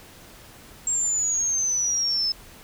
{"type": "exponential sweep", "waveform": "sine", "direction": "down", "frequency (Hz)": [7540, 5190], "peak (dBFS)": -21, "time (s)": [0.87, 2.32], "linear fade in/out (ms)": 2, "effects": ["pink hiss -47 dBFS RMS until 2.63 s"]}